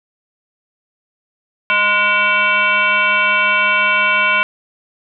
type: tone with frequency modulation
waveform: sine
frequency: 1864.7 Hz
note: A#6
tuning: in tune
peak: -11 dBFS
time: 1.7-4.43 s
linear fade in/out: 0 ms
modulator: 415 Hz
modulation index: 2.3
effects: none